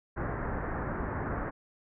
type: low-pass noise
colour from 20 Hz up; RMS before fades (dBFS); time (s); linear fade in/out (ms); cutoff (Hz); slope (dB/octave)
pink; -34; 0.16-1.51; 20; 1800; 48
effects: none